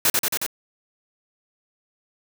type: noise with echo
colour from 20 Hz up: white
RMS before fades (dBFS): -18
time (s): 0.05-0.1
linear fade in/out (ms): 2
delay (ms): 91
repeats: 4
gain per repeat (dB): -2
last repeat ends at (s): 0.464
effects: none